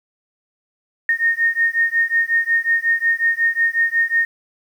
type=beating tone pair; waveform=sine; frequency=1839 / 1844.5 Hz; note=A#6 / A#6; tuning=-24 / -19 cents; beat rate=5.5 Hz; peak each=-18 dBFS; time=1.09-4.25 s; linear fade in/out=2 ms; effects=8-bit